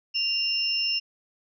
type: tone pair together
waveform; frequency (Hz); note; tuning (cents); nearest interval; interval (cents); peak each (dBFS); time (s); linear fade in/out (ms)
sine; 2794 / 5326; F7 / E8; 0 / +17; major seventh; 1117; -26; 0.14-1; 20
effects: none